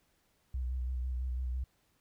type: tone with vibrato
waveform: sine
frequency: 63 Hz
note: B1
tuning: 35 cents sharp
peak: -32 dBFS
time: 0.54-1.64 s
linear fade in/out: 5 ms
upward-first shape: square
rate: 6 Hz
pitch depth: 33 cents each way
effects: pink hiss -73 dBFS RMS until 2 s